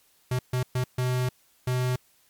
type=tone bursts at uneven times; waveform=square; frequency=126.3 Hz; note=B2; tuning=39 cents sharp; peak=-24 dBFS; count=5; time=0.31-0.39 / 0.53-0.63 / 0.75-0.84 / 0.98-1.29 / 1.67-1.96 s; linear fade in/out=5 ms; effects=white hiss -63 dBFS RMS until 2.29 s + MP3 96 kbps